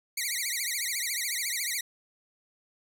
10% pulse tone with vibrato, 2100 Hz, C7, 6 cents sharp, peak -20 dBFS, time 0.17-1.81 s, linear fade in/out 5 ms, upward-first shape triangle, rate 14 Hz, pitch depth 230 cents each way, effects none

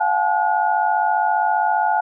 sine tone cluster, 701 / 761 / 856 / 1444 Hz, F5 / F#5 / A5 / F#6, +6 / +48 / -48 / -43 cents, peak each -23 / -22 / -18 / -25 dBFS, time 0-2.01 s, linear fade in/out 10 ms, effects none

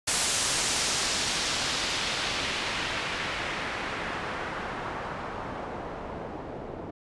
white noise with low-pass filter sweep, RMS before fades -31 dBFS, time 0.07-6.91 s, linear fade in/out 10 ms, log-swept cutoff 9400 to 530 Hz, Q 1, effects resampled to 24000 Hz

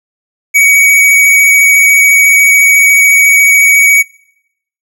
square tone with vibrato, 2254 Hz, C#7, 28 cents sharp, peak -4 dBFS, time 0.54-4.03 s, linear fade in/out 20 ms, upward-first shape square, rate 14 Hz, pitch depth 11 cents each way, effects noise-tail reverb RT60 0.8 s tail -26 dB re dry

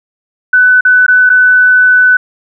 sine tone with dropouts, 1499 Hz, F#6, 22 cents sharp, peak -3 dBFS, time 0.53-2.17 s, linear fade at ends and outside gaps 5 ms, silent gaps 0.809-0.85 / 1.065-1.081 / 1.294-1.299 s, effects none

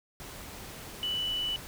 sine tone in noise, 2970 Hz, F#7, 6 cents sharp, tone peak -29 dBFS, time 1.03-1.56 s, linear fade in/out 0 ms, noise pink, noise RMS -44 dBFS, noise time 0.2-1.67 s, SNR +12 dB, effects none

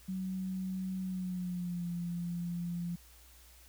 sine tone with pitch glide, 187.6 to 173.03 Hz, F#3 to F3, +24 to -16 cents, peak -34 dBFS, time 0.08-2.96 s, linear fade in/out 10 ms, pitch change -140 cents, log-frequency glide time 1.01-1.88 s, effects added 60 Hz sine -58 dBFS peak until 3.68 s + white hiss -60 dBFS RMS until 3.68 s

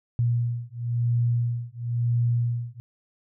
sine beating tone pair, 118.6 / 119.58 Hz, A#2 / A#2, +30 / +45 cents, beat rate 0.98 Hz, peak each -25 / -25 dBFS, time 0.19-2.8 s, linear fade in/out 0 ms, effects none

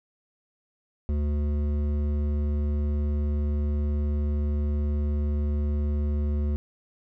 sine tone with hard clipping, 73.42 Hz, D2, in tune, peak -25 dBFS, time 1.09-6.56 s, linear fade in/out 0 ms, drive 11 dB, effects none

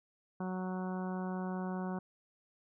harmonic tone, 185 Hz, F#3, in tune, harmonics 1 / 2 / 3 / 4 / 5 / 6 / 7 / 8, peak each -36 / -44 / -48 / -46 / -48 / -50 / -55 / -52 dBFS, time 0.4-1.99 s, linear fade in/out 5 ms, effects none

